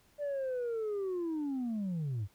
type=linear sweep; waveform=sine; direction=down; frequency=591 to 92.5 Hz; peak=-30 dBFS; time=0.18-2.28 s; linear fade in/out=50 ms; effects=tanh soft clip ceiling -31 dBFS + pink hiss -67 dBFS RMS until 2.34 s